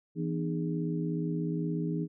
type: harmonic tone with a mistuned harmonic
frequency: 82.41 Hz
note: E2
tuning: in tune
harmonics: 2 / 3 / 4 / 5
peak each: -31 / -38 / -35 / -39 dBFS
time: 0.15-2.08 s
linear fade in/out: 50 ms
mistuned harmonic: 4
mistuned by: -140 cents
effects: none